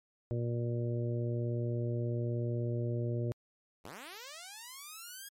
harmonic tone, 118.9 Hz, A#2, 35 cents sharp, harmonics 1 / 2 / 3 / 4 / 5, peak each -32 / -42 / -39 / -43 / -44 dBFS, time 0.31-3.32 s, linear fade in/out 0 ms
5% pulse linear sweep, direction up, 67.9 to 1657 Hz, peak -34 dBFS, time 3.84-5.29 s, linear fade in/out 10 ms
effects MP3 64 kbps

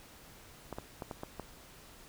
clicks, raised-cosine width 1 ms, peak -25 dBFS, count 6, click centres 0.727 / 0.785 / 1.022 / 1.112 / 1.234 / 1.397 s, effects pink hiss -55 dBFS RMS until 2.08 s

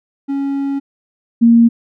triangle / sine tone pair in turn, 277.2 / 232.6 Hz, C#4 / A#3, 0 / -4 cents, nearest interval minor third, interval 304 cents, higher first, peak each -14 / -5 dBFS, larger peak second, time 0.28-0.8 / 1.41-1.69 s, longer first, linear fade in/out 20 ms, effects none

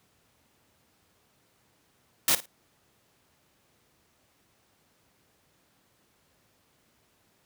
white noise with echo, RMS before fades -22 dBFS, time 2.28-2.35 s, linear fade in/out 2 ms, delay 54 ms, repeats 2, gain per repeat -15 dB, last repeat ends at 2.458 s, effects pink hiss -67 dBFS RMS until 7.45 s + high-pass 80 Hz 12 dB/octave

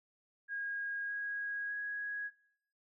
sine tone with pitch steps, 1634 / 1647.3 / 1660.6 Hz, G#6 / G#6 / G#6, -29 / -15 / -1 cents, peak -36 dBFS, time 0.48-2.31 s, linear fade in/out 50 ms, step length 610 ms, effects noise-tail reverb RT60 0.7 s tail -20 dB re dry

